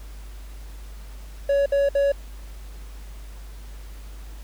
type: tone bursts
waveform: triangle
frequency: 561 Hz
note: C#5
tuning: 21 cents sharp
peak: -15 dBFS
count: 3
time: 1.49-2.12 s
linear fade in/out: 5 ms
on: 170 ms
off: 60 ms
effects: added 50 Hz sine -36 dBFS peak until 4.43 s + pink hiss -50 dBFS RMS until 4.43 s